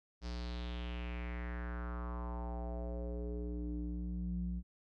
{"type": "tone with low-pass filter sweep", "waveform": "square", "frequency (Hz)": 60, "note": "B1", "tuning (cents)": -49, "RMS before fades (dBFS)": -40, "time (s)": [0.21, 4.63], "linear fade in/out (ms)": 50, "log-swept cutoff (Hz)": [5200, 150], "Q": 3.7, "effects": []}